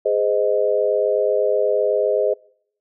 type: chord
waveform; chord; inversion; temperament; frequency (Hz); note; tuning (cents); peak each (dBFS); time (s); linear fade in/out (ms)
sine; Ab major; none; equal with one note detuned; 415.3 / 514.3 / 622.3; Ab4 / C5 / Eb5; 0 / -30 / 0; -20; 0.05-2.34; 10
effects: noise-tail reverb RT60 0.7 s tail -26 dB re dry